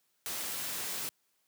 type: noise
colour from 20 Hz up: white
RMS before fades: -37 dBFS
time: 0.26-1.09 s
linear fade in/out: 0 ms
effects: white hiss -75 dBFS RMS until 1.47 s + high-pass 100 Hz 12 dB/octave